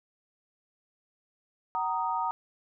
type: chord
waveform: sine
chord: D# minor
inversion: first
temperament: equal with one note detuned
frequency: 754.2 / 932.3 / 1244.5 Hz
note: F#5 / A#5 / D#6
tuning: +33 / 0 / 0 cents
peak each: -34 / -29 / -33 dBFS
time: 1.75-2.31 s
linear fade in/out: 0 ms
effects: none